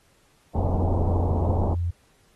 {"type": "low-pass noise", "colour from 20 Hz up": "pink", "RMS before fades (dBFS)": -26, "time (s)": [0.54, 1.75], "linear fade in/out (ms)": 20, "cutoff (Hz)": 920, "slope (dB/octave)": 48}
{"type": "tone with pitch glide", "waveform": "sine", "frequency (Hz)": [87.31, 86.41], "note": ["F2", "F2"], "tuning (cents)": [0, -18], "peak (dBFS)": -22, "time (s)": [0.56, 1.91], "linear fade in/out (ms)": 10, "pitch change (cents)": -18, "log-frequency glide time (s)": [1.52, 1.61]}
{"effects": ["pink hiss -62 dBFS RMS until 2.35 s", "AAC 32 kbps"]}